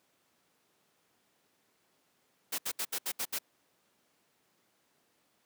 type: noise bursts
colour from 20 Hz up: white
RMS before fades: -34 dBFS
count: 7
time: 2.52-3.388 s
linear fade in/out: 10 ms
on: 64 ms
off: 70 ms
effects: pink hiss -72 dBFS RMS until 5.45 s + high-pass 200 Hz 12 dB/octave